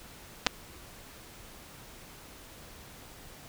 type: clicks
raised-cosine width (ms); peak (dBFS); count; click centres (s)
0.2; -6; 2; 0.465 / 0.469
effects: pink hiss -50 dBFS RMS until 3.48 s